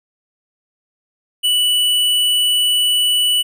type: tone with tanh clipping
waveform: sine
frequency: 2960 Hz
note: F#7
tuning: in tune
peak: -14 dBFS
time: 1.43-3.43 s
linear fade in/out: 20 ms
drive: 16 dB
effects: none